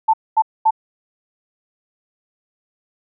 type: tone bursts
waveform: sine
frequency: 882 Hz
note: A5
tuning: 4 cents sharp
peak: -10 dBFS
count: 3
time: 0.08-0.708 s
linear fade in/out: 10 ms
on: 56 ms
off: 230 ms
effects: none